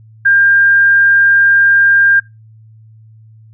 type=tone; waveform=sine; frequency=1600 Hz; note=G6; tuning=35 cents sharp; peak=-6 dBFS; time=0.25-2.2 s; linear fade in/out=10 ms; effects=noise-tail reverb RT60 0.2 s tail -18 dB re dry + added 110 Hz sine -38 dBFS peak until 3.53 s